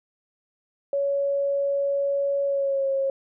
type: tone with pitch glide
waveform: sine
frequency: 560 to 543.1 Hz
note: C#5 to C#5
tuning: +18 to -36 cents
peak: -21 dBFS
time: 0.93-3.1 s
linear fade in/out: 2 ms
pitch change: -54 cents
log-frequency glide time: 2.45-2.88 s
effects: none